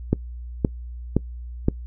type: click train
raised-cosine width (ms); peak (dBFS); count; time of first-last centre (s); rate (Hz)
3; -4; 4; 0.13-1.684; 1.93
effects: noise-tail reverb RT60 0.1 s tail -22 dB re dry + added 60 Hz sine -32 dBFS peak until 1.86 s